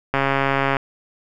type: click train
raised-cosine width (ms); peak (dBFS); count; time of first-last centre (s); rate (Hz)
0.5; -4; 87; 0.14-0.768; 137
effects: none